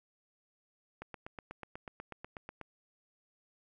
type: click train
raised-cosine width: 0.5 ms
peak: -28 dBFS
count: 14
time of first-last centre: 1.02-2.613 s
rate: 8.16 Hz
effects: none